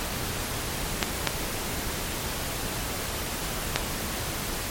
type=clicks; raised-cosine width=0.2 ms; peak=-3 dBFS; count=3; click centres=1.028 / 1.273 / 3.76 s; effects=pink hiss -31 dBFS RMS until 4.7 s + MP3 64 kbps